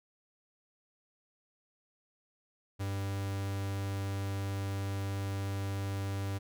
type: tone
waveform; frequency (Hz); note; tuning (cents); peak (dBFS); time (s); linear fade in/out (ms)
45% pulse; 98.5; G2; +9; -33; 2.79-6.39; 20
effects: none